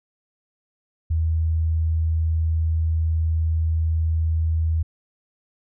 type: tone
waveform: sine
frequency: 80.6 Hz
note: E2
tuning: 38 cents flat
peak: -18 dBFS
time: 1.1-4.83 s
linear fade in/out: 10 ms
effects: none